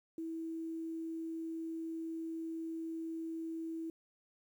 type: tone with quantisation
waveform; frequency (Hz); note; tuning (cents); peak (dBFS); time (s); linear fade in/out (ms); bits
sine; 326; E4; -19; -38; 0.18-3.9; 2; 11
effects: none